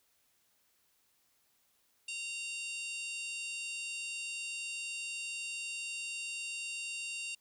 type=harmonic tone with a mistuned harmonic; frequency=924 Hz; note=A#5; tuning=16 cents flat; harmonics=3 / 4 / 5 / 6 / 7 / 8 / 9 / 10; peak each=-39 / -51 / -48 / -54 / -58 / -48 / -53 / -50 dBFS; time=2.08-7.35 s; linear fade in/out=5 ms; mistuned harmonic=10; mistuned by=-18 cents; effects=white hiss -73 dBFS RMS until 7.4 s